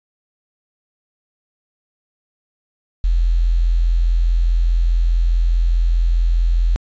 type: tone with quantisation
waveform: sine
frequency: 42.39 Hz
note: E1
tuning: 49 cents sharp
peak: -12 dBFS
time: 3.04-6.76 s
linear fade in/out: 0 ms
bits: 7
effects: resampled to 16000 Hz